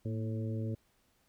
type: harmonic tone with a mistuned harmonic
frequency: 110 Hz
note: A2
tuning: in tune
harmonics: 1 / 2 / 3 / 4 / 5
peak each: -34 / -40 / -44 / -46 / -48 dBFS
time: 0.05-0.75 s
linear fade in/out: 5 ms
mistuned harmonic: 2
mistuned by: +56 cents
effects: pink hiss -72 dBFS RMS until 1.28 s